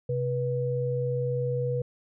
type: tone pair together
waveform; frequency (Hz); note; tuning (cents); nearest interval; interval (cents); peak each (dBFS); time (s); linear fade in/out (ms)
sine; 130.81 / 487.4; C3 / B4; 0 / -23; octave + major seventh; 2277; -28; 0.09-1.82; 5
effects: none